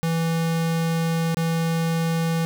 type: tone with dropouts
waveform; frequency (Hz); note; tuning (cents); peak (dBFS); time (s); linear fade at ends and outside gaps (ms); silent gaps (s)
square; 164.81; E3; 0; -21; 0.03-2.45; 0; 1.345-1.37
effects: none